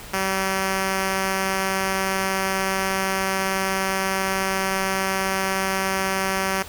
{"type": "tone", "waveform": "5% pulse", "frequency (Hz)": 191.7, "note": "G3", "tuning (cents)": -38, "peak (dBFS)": -10, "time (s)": [0.13, 6.63], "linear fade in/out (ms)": 10, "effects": ["pink hiss -39 dBFS RMS until 6.68 s"]}